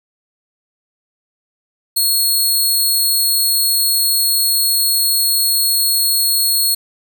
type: tone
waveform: 15% pulse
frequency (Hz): 4313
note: C#8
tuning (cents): -48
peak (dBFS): -6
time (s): 1.96-6.75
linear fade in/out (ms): 10
effects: none